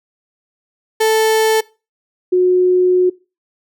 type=tone pair in turn; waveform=35% pulse / sine; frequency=440 / 364.2 Hz; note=A4 / F#4; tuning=0 / -27 cents; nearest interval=minor third; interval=327 cents; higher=first; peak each=-9 dBFS; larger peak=neither; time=1-1.61 / 2.32-3.1 s; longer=second; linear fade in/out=10 ms; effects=noise-tail reverb RT60 0.3 s tail -22 dB re dry